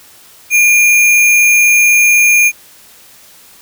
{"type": "tone with sample-and-hold", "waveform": "sine", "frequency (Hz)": 2408, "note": "D7", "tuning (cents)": 43, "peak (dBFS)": -5, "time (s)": [0.5, 2.52], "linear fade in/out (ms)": 50, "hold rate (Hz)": 8820, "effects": ["white hiss -41 dBFS RMS until 3.61 s"]}